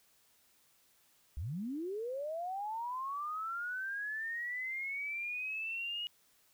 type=linear sweep; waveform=sine; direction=up; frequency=60 to 2901 Hz; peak=-36 dBFS; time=1.37-6.07 s; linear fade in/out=0 ms; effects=white hiss -69 dBFS RMS until 6.53 s